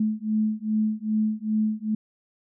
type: beating tone pair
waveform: sine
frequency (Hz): 214.6 / 217.1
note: A3 / A3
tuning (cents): -43 / -23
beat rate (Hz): 2.5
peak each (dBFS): -25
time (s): 0-1.95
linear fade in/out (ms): 5
effects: none